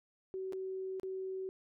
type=tone with dropouts; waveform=sine; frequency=378.7 Hz; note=F#4; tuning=40 cents sharp; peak=-37 dBFS; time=0.34-1.49 s; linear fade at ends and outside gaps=0 ms; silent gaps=0.524-0.532 / 0.998-1.032 s; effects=none